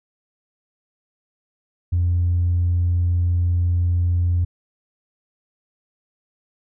triangle tone with tanh clipping, 87.4 Hz, F2, 2 cents sharp, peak -16 dBFS, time 1.92-4.45 s, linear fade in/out 10 ms, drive 5 dB, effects none

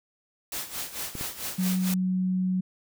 white noise with tremolo, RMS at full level -32 dBFS, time 0.52-1.94 s, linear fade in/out 2 ms, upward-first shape sine, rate 4.5 Hz, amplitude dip 75%
clicks, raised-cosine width 3 ms, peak -23 dBFS, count 2, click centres 1.153 / 1.211 s
sine tone, 185 Hz, F#3, in tune, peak -23 dBFS, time 1.58-2.61 s, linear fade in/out 10 ms
effects none

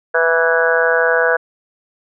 harmonic tone with a mistuned harmonic, 164.81 Hz, E3, in tune, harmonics 3 / 4 / 5 / 6 / 7 / 8 / 9 / 10, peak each -16 / -19 / -28 / -25 / -26 / -28 / -17 / -19 dBFS, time 0.14-1.37 s, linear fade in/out 10 ms, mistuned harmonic 6, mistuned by -20 cents, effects none

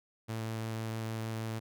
sawtooth tone, 111.7 Hz, A2, 27 cents sharp, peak -31 dBFS, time 0.28-1.6 s, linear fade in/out 20 ms, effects none

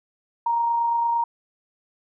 sine tone with amplitude modulation, 935 Hz, A#5, 5 cents sharp, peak -18 dBFS, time 0.46-1.24 s, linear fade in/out 5 ms, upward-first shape sine, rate 28.7 Hz, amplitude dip 25%, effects none

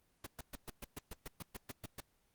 pink noise bursts, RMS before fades -44 dBFS, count 13, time 0.24-2.005 s, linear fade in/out 5 ms, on 25 ms, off 120 ms, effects pink hiss -75 dBFS RMS until 2.34 s + Opus 24 kbps

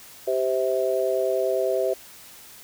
harmonic tone, 130 Hz, C3, 11 cents flat, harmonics 3 / 4 / 5, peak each -25 / -25 / -25 dBFS, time 0.27-1.94 s, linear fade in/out 10 ms, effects white hiss -46 dBFS RMS until 2.63 s

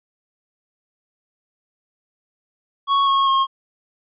square tone with pitch steps, 1108.7 / 1092.8 / 1077.1 Hz, C#6 / C#6 / C6, 0 / -25 / +50 cents, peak -15 dBFS, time 2.87-3.47 s, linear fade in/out 50 ms, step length 200 ms, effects resampled to 8000 Hz

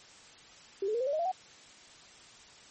sine tone with pitch steps, 392 / 430 / 471.6 / 517.2 / 567.3 / 622.3 / 682.5 / 748.6 Hz, G4 / A4 / A#4 / C5 / C#5 / D#5 / F5 / F#5, 0 / -40 / +20 / -20 / +40 / 0 / -40 / +20 cents, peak -28 dBFS, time 0.82-1.316 s, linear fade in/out 5 ms, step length 62 ms, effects white hiss -54 dBFS RMS until 2.7 s + MP3 32 kbps

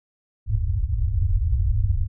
white low-pass noise, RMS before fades -21 dBFS, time 0.46-2.08 s, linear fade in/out 50 ms, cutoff 110 Hz, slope 96 dB/octave, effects none

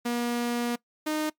sawtooth tone pair in turn, 239.3 / 307.5 Hz, A#3 / D#4, +46 / -20 cents, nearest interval major third, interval 434 cents, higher second, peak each -22 dBFS, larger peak neither, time 0.05-0.76 / 1.06-1.3 s, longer first, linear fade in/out 10 ms, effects noise-tail reverb RT60 0.1 s tail -21 dB re dry + MP3 96 kbps

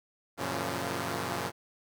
5% pulse chord, Gb major seventh, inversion none, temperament equal with one note detuned, 92.5 / 116.54 / 138.59 / 172.21 Hz, Gb2 / Bb2 / Db3 / F3, 0 / 0 / 0 / -24 cents, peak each -26 dBFS, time 0.37-1.52 s, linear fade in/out 50 ms, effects none

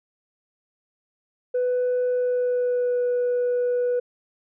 sine tone with pitch glide, 497.3 to 490.7 Hz, B4 to B4, +12 to -11 cents, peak -18 dBFS, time 1.54-4 s, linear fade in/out 10 ms, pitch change -23 cents, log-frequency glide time 2.09-3.02 s, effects tanh soft clip ceiling -18 dBFS

